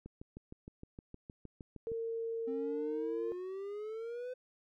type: click train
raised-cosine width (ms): 3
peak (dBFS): -34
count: 13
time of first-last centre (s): 0.06-1.918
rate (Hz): 6.46
type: tone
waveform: sine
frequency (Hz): 456.2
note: A#4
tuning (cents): -37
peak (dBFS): -35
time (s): 1.87-3.32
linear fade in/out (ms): 0
type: exponential sweep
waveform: triangle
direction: up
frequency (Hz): 261.6 to 510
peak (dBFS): -37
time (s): 2.47-4.34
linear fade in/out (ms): 10
effects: none